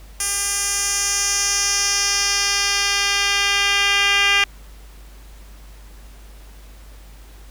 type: tone with band-pass filter sweep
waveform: 10% pulse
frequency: 401 Hz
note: G4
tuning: 39 cents sharp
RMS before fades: -19 dBFS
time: 0.2-4.44 s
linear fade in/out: 2 ms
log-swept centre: 8700 to 2900 Hz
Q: 2.1
effects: added 50 Hz sine -39 dBFS peak until 7.5 s + pink hiss -49 dBFS RMS until 7.5 s